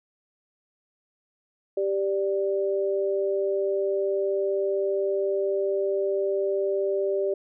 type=tone pair together; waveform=sine; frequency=392.4 / 588 Hz; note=G4 / D5; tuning=+2 / +2 cents; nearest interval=perfect fifth; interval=700 cents; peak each=-24 / -27 dBFS; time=1.77-7.34 s; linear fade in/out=5 ms; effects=none